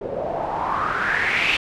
white noise with low-pass filter sweep, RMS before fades -23 dBFS, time 0.01-1.57 s, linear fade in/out 5 ms, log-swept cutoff 480 to 2800 Hz, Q 5.3, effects none

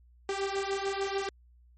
sawtooth beating tone pair, 389.3 / 396.1 Hz, G4 / G4, -12 / +18 cents, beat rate 6.8 Hz, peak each -29 dBFS, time 0.29-1.29 s, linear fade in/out 2 ms, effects added 60 Hz sine -56 dBFS peak until 1.77 s + MP3 32 kbps

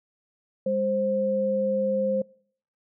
sine tone pair together, 202.8 / 526.3 Hz, G#3 / C5, -41 / +10 cents, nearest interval octave + perfect fourth, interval 1651 cents, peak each -29 / -23 dBFS, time 0.66-2.22 s, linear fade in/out 5 ms, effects noise-tail reverb RT60 0.6 s tail -25 dB re dry

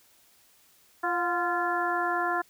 harmonic tone with a mistuned harmonic, 345.9 Hz, F4, 17 cents flat, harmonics 1 / 2 / 3 / 4 / 5, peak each -33 / -30 / -31 / -31 / -33 dBFS, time 1.03-2.42 s, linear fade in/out 10 ms, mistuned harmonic 2, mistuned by +50 cents, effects white hiss -61 dBFS RMS until 2.49 s

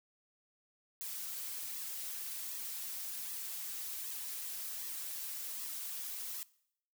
blue noise with flanger, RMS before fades -42 dBFS, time 1.01-6.43 s, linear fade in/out 0 ms, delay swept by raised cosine 1.3 to 7.2 ms, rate 1.3 Hz, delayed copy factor -0.65, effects noise-tail reverb RT60 0.7 s tail -21 dB re dry

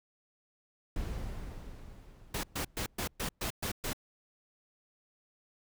brown noise with exponential decay, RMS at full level -34 dBFS, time 0.96-3.49 s, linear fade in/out 2 ms, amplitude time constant 550 ms
pink noise bursts, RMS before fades -35 dBFS, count 8, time 2.34-3.932 s, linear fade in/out 5 ms, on 94 ms, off 120 ms
effects none

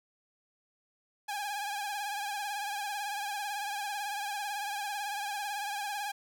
sawtooth tone with vibrato, 818 Hz, G#5, 26 cents flat, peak -30 dBFS, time 1.28-6.12 s, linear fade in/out 10 ms, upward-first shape triangle, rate 18 Hz, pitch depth 74 cents each way, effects none

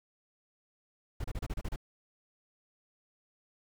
brown noise bursts, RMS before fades -35 dBFS, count 8, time 1.2-1.761 s, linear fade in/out 5 ms, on 43 ms, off 31 ms, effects none

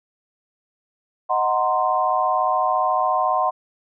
sine chord, C half-diminished seventh, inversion first, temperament equal, 622.3 / 740 / 932.3 / 1046.5 Hz, Eb5 / Gb5 / Bb5 / C6, 0 / 0 / 0 / 0 cents, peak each -25 / -21 / -26 / -21 dBFS, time 1.29-3.51 s, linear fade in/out 20 ms, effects none

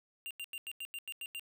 square tone bursts, 2786 Hz, F7, 5 cents flat, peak -40 dBFS, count 9, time 0.26-1.395 s, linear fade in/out 0 ms, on 47 ms, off 89 ms, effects none

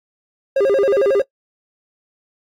triangle tone with vibrato, 466.1 Hz, A#4, in tune, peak -10 dBFS, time 0.56-1.22 s, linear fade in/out 5 ms, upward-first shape square, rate 11 Hz, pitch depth 260 cents each way, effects noise-tail reverb RT60 0.1 s tail -21 dB re dry + AAC 48 kbps

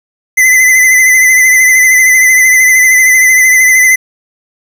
square tone with vibrato, 2029 Hz, B6, 46 cents sharp, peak -4 dBFS, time 0.37-3.96 s, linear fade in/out 10 ms, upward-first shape triangle, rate 13 Hz, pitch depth 48 cents each way, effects none

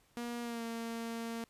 sawtooth tone with pitch glide, 238.2 to 230 Hz, A#3 to A#3, +38 to -23 cents, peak -34 dBFS, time 0.17-1.44 s, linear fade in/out 0 ms, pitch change -61 cents, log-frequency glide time 0.42-0.63 s, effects pink hiss -69 dBFS RMS until 1.49 s + resampled to 32000 Hz

